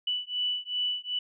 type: beating tone pair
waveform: sine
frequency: 2967 / 2969.6 Hz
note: F#7 / F#7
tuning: +4 / +6 cents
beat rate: 2.6 Hz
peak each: -31 dBFS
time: 0.07-1.19 s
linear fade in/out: 5 ms
effects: none